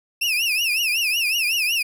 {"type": "tone with vibrato", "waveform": "35% pulse", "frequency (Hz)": 2637, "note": "E7", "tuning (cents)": 0, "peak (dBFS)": -17, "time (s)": [0.21, 1.83], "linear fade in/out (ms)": 10, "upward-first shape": "triangle", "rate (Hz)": 5.4, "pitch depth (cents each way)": 190, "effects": []}